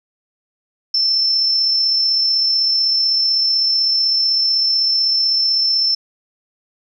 sine tone with amplitude modulation, 5330 Hz, E8, 18 cents sharp, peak -12 dBFS, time 0.94-5.95 s, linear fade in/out 5 ms, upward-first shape sine, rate 35.9 Hz, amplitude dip 25%, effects 9-bit

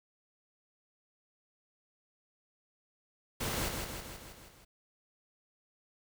pink noise with echo, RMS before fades -35 dBFS, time 3.4-3.69 s, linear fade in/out 10 ms, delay 160 ms, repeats 6, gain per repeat -4 dB, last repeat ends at 4.65 s, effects none

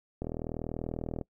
click train, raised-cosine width 2 ms, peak -21 dBFS, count 41, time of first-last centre 0.22-1.213 s, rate 40.3 Hz, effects noise-tail reverb RT60 0.1 s tail -23 dB re dry

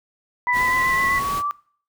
sine exponential sweep, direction up, 977 to 1174.7 Hz, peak -21 dBFS, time 0.47-1.51 s, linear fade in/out 0 ms
sine tone with vibrato, 1975.5 Hz, B6, in tune, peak -19 dBFS, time 0.47-1.2 s, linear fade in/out 20 ms, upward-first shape sine, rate 7.9 Hz, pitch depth 19 cents each way
pink noise, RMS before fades -32 dBFS, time 0.52-1.43 s, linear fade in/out 50 ms
effects noise-tail reverb RT60 0.5 s tail -21 dB re dry

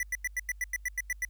square tone bursts, 1975.5 Hz, B6, in tune, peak -29 dBFS, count 11, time 0-1.25 s, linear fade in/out 2 ms, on 30 ms, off 92 ms, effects added 50 Hz sine -46 dBFS peak until 1.29 s + white hiss -74 dBFS RMS until 1.29 s

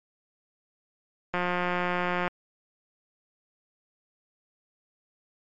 click train, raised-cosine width 0.5 ms, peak -13 dBFS, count 168, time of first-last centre 1.34-2.278 s, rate 178 Hz, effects MP3 64 kbps

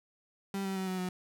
35% pulse tone with pitch steps, 196 / 192.52 / 189.1 / 185.75 / 182.45 Hz, G3 / G3 / F#3 / F#3 / F#3, 0 / -31 / +38 / +7 / -24 cents, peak -31 dBFS, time 0.54-1.09 s, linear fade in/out 2 ms, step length 110 ms, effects none

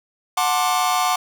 45% pulse chord, D dominant seventh, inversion first, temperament just, 734.2 / 881 / 1057.2 / 1174.7 Hz, F#5 / A5 / C6 / D6, -14 / +2 / +18 / 0 cents, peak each -21 / -26 / -24 / -23 dBFS, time 0.37-1.16 s, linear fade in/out 5 ms, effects none

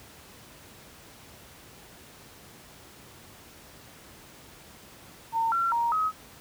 sine tone with pitch steps, 909 / 1362 / 937 / 1271 Hz, A#5 / F6 / A#5 / D#6, -44 / -44 / +9 / +36 cents, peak -23 dBFS, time 5.32-6.12 s, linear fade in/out 50 ms, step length 200 ms, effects pink hiss -50 dBFS RMS until 6.4 s + high-pass 60 Hz 12 dB/octave

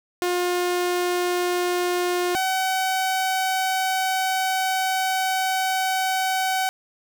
sawtooth tone pair in turn, 356.1 / 756.4 Hz, F4 / F#5, +34 / +38 cents, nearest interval octave + minor second, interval 1304 cents, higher second, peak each -17 dBFS, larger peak neither, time 0.22-2.35 / 2.35-6.69 s, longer second, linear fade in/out 0 ms, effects none

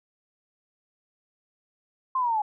sine linear sweep, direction down, 1061 to 824 Hz, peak -22 dBFS, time 2.15-2.42 s, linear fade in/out 5 ms, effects none

